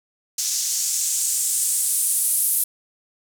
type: noise with band-pass filter sweep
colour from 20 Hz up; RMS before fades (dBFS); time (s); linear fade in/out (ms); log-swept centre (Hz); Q
blue; -22; 0.38-2.64; 5; 5900 to 11000; 2.4
effects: none